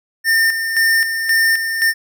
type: tone with tremolo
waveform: square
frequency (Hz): 1809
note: A6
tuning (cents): +48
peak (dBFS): -12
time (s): 0.24-1.94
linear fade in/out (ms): 50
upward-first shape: square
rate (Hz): 1.9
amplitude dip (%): 55
effects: none